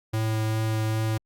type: tone with vibrato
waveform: square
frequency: 110 Hz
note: A2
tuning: in tune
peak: -24 dBFS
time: 0.13-1.18 s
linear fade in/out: 10 ms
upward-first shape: sine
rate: 2.5 Hz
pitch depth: 8 cents each way
effects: Opus 48 kbps